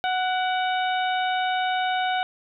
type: harmonic tone with a mistuned harmonic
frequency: 740 Hz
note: F#5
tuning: in tune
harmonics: 1 / 2 / 3 / 4 / 5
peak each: -23 / -29 / -34 / -34 / -35 dBFS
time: 0.04-2.23 s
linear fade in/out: 0 ms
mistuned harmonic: 3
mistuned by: +47 cents
effects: none